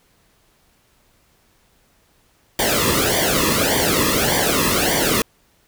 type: noise with flanger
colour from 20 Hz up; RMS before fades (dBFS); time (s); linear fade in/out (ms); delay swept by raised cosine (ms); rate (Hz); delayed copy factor
pink; -18; 2.59-5.22; 2; 0.75 to 1.35; 1.7; -0.85
effects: pink hiss -59 dBFS RMS until 5.67 s

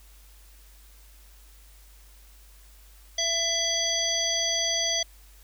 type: harmonic tone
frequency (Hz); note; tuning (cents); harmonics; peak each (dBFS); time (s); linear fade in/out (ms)
667; E5; +20; 1 / 3 / 5 / 7 / 9; -33 / -34 / -28 / -31 / -28; 3.18-5.03; 5
effects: added 50 Hz sine -50 dBFS peak until 5.43 s + white hiss -57 dBFS RMS until 5.43 s

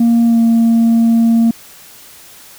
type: tone with pitch glide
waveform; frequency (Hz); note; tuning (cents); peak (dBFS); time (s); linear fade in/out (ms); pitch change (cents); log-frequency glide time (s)
sine; 233.1 to 229.6; A#3 to A#3; 0 to -26; -5; 0-1.51; 5; -26; 0.25-0.4
effects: tanh soft clip ceiling -6 dBFS + white hiss -39 dBFS RMS until 2.58 s

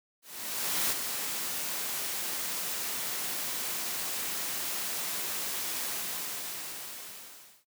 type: noise with ADSR envelope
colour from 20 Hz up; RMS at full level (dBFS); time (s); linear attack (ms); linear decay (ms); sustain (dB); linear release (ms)
white; -28; 0.22-7.65; 690; 25; -6; 1800
effects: noise-tail reverb RT60 0.1 s tail -20 dB re dry + high-pass 150 Hz 12 dB/octave

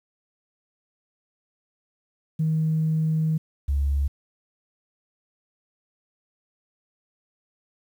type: tone pair in turn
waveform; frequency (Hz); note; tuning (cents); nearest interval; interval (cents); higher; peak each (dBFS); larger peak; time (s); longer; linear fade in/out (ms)
sine; 158 / 70.38; D#3 / C#2; +27 / +27; octave + major second; 1400; first; -19; neither; 2.39-3.38 / 3.68-4.08; first; 10
effects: tanh soft clip ceiling -15 dBFS + 9-bit

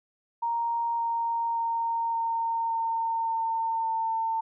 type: tone with pitch steps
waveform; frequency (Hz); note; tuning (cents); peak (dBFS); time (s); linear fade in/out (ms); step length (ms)
sine; 932.3 / 926.9 / 921.6 / 916.3 / 911 / 905.8 / 900.5; A#5 / A#5 / A#5 / A#5 / A#5 / A#5 / A5; 0 / -10 / -20 / -30 / -40 / -50 / +40; -25; 0.42-4.41; 10; 570
effects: none

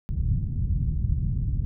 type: low-pass noise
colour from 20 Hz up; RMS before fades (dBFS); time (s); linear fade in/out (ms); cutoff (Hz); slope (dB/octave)
white; -25; 0.09-1.65; 0; 130; 24
effects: none

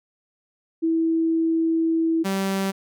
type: tone pair in turn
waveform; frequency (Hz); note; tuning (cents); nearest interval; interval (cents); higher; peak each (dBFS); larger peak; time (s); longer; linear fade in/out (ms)
sine / sawtooth; 326.6 / 193.84; E4 / G3; -16 / -19; major sixth; 903; first; -18; neither; 0.82-2.24 / 2.24-2.72; first; 20
effects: none

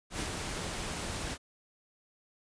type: noise with ADSR envelope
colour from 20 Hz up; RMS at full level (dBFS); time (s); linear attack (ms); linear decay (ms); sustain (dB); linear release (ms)
pink; -34; 0.1-1.38; 94; 100; -3; 54
effects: resampled to 22050 Hz

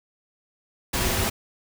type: noise with comb filter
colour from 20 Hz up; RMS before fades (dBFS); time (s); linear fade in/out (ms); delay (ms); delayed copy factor
pink; -24; 0.93-1.3; 10; 6.7; -0.5
effects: none

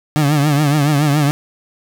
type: tone with vibrato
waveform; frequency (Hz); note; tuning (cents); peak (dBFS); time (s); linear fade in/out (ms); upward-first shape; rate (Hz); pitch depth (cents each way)
30% pulse; 146.83; D3; 0; -9; 0.16-1.31; 0; triangle; 7.1; 110
effects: none

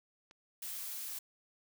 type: click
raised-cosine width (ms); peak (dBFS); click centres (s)
0.2; -39; 0.311
type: noise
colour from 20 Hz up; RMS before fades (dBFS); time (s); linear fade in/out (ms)
blue; -42; 0.62-1.19; 5
effects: none

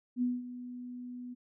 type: tone with ADSR envelope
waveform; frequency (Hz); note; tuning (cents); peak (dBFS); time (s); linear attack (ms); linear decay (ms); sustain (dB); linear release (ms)
sine; 246.9; B3; 0; -26; 0.16-1.35; 60; 200; -14; 23
effects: none

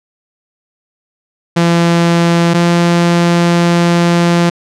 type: tone pair in turn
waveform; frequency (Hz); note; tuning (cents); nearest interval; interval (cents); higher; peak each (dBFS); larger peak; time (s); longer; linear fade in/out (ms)
sawtooth; 170 / 171.88; F3 / F3; -46 / -27; unison; 19; second; -4; neither; 1.56-2.54 / 2.54-4.5; second; 10
effects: low-pass 7000 Hz 12 dB/octave

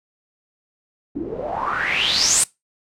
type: noise with low-pass filter sweep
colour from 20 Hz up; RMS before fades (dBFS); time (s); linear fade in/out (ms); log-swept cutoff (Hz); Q
white; -21; 1.15-2.44; 5; 270 to 9200; 7.1
effects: noise-tail reverb RT60 0.2 s tail -22 dB re dry

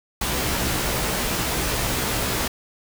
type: noise with comb filter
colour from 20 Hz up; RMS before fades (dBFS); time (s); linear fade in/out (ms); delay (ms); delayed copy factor
pink; -24; 0.21-2.48; 5; 16; +0.6
effects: none

